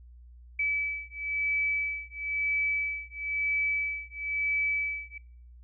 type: beating tone pair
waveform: sine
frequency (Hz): 2298 / 2299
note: D7 / D7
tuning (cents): -38 / -37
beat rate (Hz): 1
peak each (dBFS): -31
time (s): 0.59-5.18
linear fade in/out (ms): 5
effects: noise-tail reverb RT60 0.6 s tail -22 dB re dry + added 60 Hz sine -48 dBFS peak until 5.63 s